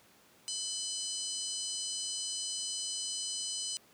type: harmonic tone with a mistuned harmonic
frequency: 1000 Hz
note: B5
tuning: 21 cents sharp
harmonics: 3 / 4 / 5 / 6 / 7 / 8 / 9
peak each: -42 / -43 / -42 / -42 / -47 / -42 / -43 dBFS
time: 0.48-3.77 s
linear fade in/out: 0 ms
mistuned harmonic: 4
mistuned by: +47 cents
effects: pink hiss -62 dBFS RMS until 3.93 s + high-pass 150 Hz 12 dB/octave